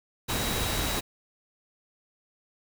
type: tone in noise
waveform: sine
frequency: 3868 Hz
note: B7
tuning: 37 cents flat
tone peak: -37 dBFS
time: 0.28-1.01 s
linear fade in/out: 20 ms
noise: pink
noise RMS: -29 dBFS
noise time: 0.28-1.01 s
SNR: -11 dB
effects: none